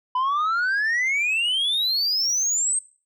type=exponential sweep; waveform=sine; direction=up; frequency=991 to 8480 Hz; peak=-17 dBFS; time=0.15-2.79 s; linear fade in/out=5 ms; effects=noise-tail reverb RT60 0.4 s tail -22 dB re dry + tanh soft clip ceiling -19 dBFS